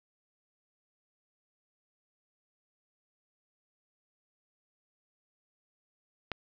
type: click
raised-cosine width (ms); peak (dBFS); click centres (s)
0.3; -17; 6.317
effects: low-pass 5000 Hz 12 dB/octave